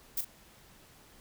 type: noise with echo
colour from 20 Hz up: violet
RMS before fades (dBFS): -31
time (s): 0.17-0.21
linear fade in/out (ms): 5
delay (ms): 38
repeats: 1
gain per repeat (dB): -10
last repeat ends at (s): 0.248
effects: pink hiss -58 dBFS RMS until 1.2 s